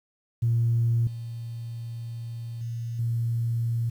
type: tone with level steps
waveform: sine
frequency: 116.54 Hz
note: A#2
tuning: in tune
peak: -19 / -32 / -29 / -23 dBFS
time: 0.42-3.9 s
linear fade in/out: 10 ms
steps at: 1.07 / 2.61 / 2.99 s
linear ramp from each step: 2 ms
effects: tanh soft clip ceiling -15 dBFS + 9-bit